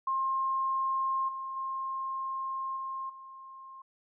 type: tone with level steps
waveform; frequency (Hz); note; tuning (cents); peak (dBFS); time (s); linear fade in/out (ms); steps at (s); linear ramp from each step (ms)
sine; 1064; C6; +29; -27 / -35 / -32 / -34 / -45; 0.07-3.82; 5; 1.28 / 1.56 / 2.76 / 3.09; 10
effects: none